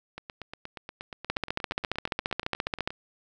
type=two click trains; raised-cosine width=0.3 ms; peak=-22 / -11 dBFS; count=24 / 24; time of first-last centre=0.18-2.905 / 1.3-2.875 s; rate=8.44 / 14.6 Hz; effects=none